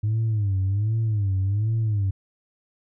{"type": "tone with vibrato", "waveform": "sine", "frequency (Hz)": 103.5, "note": "G#2", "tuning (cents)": -5, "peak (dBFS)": -18, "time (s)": [0.03, 2.11], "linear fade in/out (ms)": 10, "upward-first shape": "sine", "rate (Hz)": 1.3, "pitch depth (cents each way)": 150, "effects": ["tanh soft clip ceiling -18 dBFS"]}